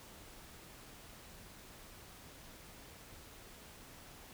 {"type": "silence", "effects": ["pink hiss -55 dBFS RMS until 4.33 s"]}